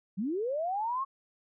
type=linear sweep; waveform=sine; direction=up; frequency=172.6 to 1108.7 Hz; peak=-29 dBFS; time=0.17-1.05 s; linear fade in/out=20 ms; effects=none